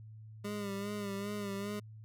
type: tone with vibrato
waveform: 25% pulse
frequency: 202.3 Hz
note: G#3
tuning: 45 cents flat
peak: -33 dBFS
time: 0.44-1.8 s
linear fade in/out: 10 ms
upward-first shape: sine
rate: 2.5 Hz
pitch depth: 48 cents each way
effects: added 109 Hz sine -48 dBFS peak until 2.04 s